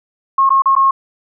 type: tone with dropouts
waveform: sine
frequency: 1082 Hz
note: C#6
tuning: 42 cents flat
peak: -8 dBFS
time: 0.38-0.91 s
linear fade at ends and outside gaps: 5 ms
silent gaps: 0.493-0.503 / 0.621-0.657 / 0.753-0.763 s
effects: none